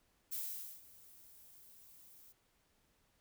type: noise with ADSR envelope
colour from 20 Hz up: violet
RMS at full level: -40 dBFS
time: 0.31-2.33 s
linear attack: 19 ms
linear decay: 480 ms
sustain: -20 dB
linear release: 22 ms
effects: pink hiss -75 dBFS RMS until 3.2 s